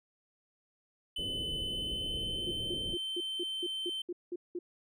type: tone with pitch glide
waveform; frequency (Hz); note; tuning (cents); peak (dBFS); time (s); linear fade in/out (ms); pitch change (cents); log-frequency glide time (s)
triangle; 3023 to 3094; F#7 to G7; +36 to -23; -33; 1.16-4.02; 5; +41; 1.59-2.79
type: low-pass noise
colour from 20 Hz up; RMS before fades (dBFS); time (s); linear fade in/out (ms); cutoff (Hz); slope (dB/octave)
pink; -42; 1.18-2.95; 10; 560; 48
type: tone bursts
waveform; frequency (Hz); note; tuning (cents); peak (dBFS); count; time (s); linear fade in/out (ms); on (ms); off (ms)
sine; 352.2; F4; +15; -34; 10; 2.47-4.59; 5; 41; 190
effects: none